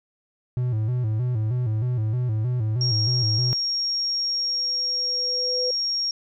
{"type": "tone with vibrato", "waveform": "triangle", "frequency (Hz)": 116.3, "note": "A#2", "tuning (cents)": -4, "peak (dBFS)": -19, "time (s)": [0.57, 3.53], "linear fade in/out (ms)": 0, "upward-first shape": "square", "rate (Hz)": 3.2, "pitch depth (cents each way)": 120}
{"type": "tone", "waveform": "sine", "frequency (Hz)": 5570, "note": "F8", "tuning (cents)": -5, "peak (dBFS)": -22, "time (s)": [2.81, 6.11], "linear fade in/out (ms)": 2}
{"type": "tone with exponential growth", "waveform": "sine", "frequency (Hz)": 500, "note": "B4", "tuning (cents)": 21, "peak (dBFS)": -24, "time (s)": [4, 5.71], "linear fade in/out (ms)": 5, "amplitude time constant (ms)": 370}
{"effects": []}